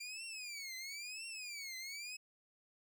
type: tone with vibrato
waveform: 20% pulse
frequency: 2366 Hz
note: D7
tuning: 12 cents sharp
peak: -39 dBFS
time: 0-2.17 s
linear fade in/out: 10 ms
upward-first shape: triangle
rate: 0.99 Hz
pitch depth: 260 cents each way
effects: none